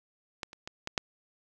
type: clicks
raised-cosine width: 0.2 ms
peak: -17 / -29 / -22 / -17 / -9 dBFS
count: 5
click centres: 0.432 / 0.531 / 0.675 / 0.874 / 0.978 s
effects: none